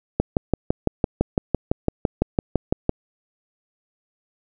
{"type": "click train", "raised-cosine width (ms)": 2, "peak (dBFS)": -4, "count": 17, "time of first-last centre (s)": [0.2, 2.894], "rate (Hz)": 5.94, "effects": []}